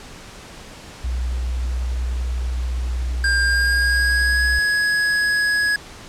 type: tone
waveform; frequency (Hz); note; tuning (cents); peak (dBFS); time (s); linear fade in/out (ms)
sine; 61.74; B1; 0; -20; 1.04-4.59; 5
type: tone with pitch glide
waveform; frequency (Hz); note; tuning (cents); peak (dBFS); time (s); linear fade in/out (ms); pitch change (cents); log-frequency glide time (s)
square; 1600 to 1673.7; G6 to G#6; +35 to +13; -17; 3.24-5.76; 2; +78; 3.42-4.47
effects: pink hiss -39 dBFS RMS until 6.08 s + low-pass 8000 Hz 12 dB/octave